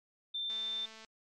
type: tone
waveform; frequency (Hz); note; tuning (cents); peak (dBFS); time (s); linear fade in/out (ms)
sine; 3570; A7; +24; -34; 0.34-0.86; 10
type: click train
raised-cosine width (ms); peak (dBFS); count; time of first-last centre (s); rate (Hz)
0.2; -35; 122; 0.5-1.048; 221
effects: MP3 64 kbps